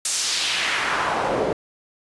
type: noise with band-pass filter sweep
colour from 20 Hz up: pink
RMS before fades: -23 dBFS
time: 0.05-1.53 s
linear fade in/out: 2 ms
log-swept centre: 8200 to 410 Hz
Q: 1.5
effects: resampled to 24000 Hz